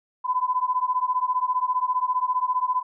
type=beating tone pair; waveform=sine; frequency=1000 / 1015 Hz; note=B5 / B5; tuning=+21 / +47 cents; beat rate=15 Hz; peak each=-24 dBFS; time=0.24-2.83 s; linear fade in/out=20 ms; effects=none